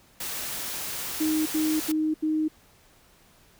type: noise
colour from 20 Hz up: white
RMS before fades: -33 dBFS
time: 0.2-1.92 s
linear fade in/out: 5 ms
type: tone bursts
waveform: sine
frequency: 311.1 Hz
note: D#4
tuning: in tune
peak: -22 dBFS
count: 4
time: 1.2-2.483 s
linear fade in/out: 10 ms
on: 260 ms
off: 81 ms
effects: pink hiss -58 dBFS RMS until 3.59 s